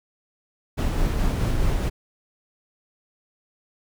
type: noise with tremolo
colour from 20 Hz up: brown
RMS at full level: -21 dBFS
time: 0.77-1.9 s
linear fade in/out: 20 ms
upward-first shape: sine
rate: 4.7 Hz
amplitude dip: 25%
effects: none